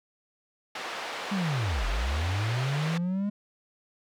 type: band-pass noise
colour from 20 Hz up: pink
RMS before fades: -36 dBFS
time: 0.75-2.98 s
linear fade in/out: 5 ms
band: 570 to 3700 Hz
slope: 12 dB/octave
type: linear two-way sweep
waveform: triangle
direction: down then up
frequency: 207.7 to 40.59 to 207.7 Hz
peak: -24 dBFS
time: 1.31-3.3 s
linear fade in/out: 10 ms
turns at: 1.86 s
effects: none